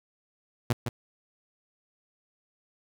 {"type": "tone with echo", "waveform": "sawtooth", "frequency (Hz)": 120.3, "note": "B2", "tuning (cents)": -45, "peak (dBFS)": -18, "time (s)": [0.7, 0.73], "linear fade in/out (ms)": 5, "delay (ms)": 160, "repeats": 1, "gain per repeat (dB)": -6, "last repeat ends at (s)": 0.89, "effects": []}